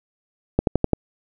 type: slowing click train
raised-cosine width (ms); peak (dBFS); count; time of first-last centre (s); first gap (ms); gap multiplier
2; -3; 5; 0.59-0.933; 82; 1.03
effects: none